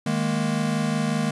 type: chord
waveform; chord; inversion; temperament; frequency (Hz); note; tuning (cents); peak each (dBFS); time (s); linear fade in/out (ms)
square; D# suspended fourth; none; equal; 155.56 / 207.7 / 233.1; D#3 / G#3 / A#3; 0 / 0 / 0; -27; 0.06-1.31; 5
effects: resampled to 24000 Hz + 10-bit